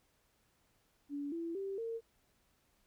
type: tone with pitch steps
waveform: sine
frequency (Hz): 286.1 / 334.4 / 390.8 / 456.8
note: D4 / E4 / G4 / A#4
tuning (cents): -45 / +25 / -5 / -35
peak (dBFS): -37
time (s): 1.09-2.01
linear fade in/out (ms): 50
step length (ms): 230
effects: pink hiss -74 dBFS RMS until 2.86 s